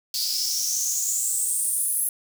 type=noise with high-pass filter sweep; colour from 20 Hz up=white; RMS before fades=-25 dBFS; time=0.14-2.09 s; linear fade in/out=2 ms; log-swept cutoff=4600 to 11000 Hz; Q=7.6; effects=none